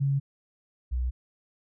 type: tone pair in turn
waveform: sine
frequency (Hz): 138.59 / 62.15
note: C#3 / B1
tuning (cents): 0 / +12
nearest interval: octave + major second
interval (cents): 1388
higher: first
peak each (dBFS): -22 / -25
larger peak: first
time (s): 0-0.2 / 0.91-1.11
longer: neither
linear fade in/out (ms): 20
effects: none